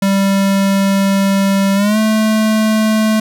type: tone with pitch glide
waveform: square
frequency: 196 to 217.5 Hz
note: G3 to A3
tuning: 0 to -20 cents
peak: -11 dBFS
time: 0.02-3.2 s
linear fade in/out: 5 ms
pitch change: +180 cents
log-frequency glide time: 1.75-1.98 s
effects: none